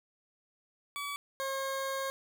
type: tone pair in turn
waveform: 20% pulse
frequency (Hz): 1142 / 539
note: D6 / C#5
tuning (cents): -49 / -49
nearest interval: octave + minor second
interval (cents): 1300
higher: first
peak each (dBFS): -31 / -28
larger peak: second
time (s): 0.96-1.16 / 1.4-2.1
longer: second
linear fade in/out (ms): 0
effects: none